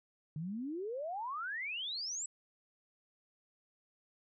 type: exponential sweep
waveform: sine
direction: up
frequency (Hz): 146.83 to 7910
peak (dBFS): -37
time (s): 0.36-2.26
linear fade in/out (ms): 2
effects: none